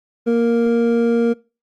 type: tone pair together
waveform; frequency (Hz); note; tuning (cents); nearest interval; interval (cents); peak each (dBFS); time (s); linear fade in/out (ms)
triangle; 234 / 466.2; A#3 / A#4; +7 / 0; octave; 1193; -14; 0.26-1.34; 20
effects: noise-tail reverb RT60 0.3 s tail -22 dB re dry + Opus 24 kbps